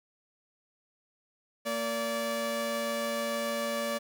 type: tone pair together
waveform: sawtooth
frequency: 230 / 578.4 Hz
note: A#3 / D5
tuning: -23 / -27 cents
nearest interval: octave + major third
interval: 1596 cents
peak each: -32 / -27 dBFS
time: 1.65-3.99 s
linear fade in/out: 20 ms
effects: 10-bit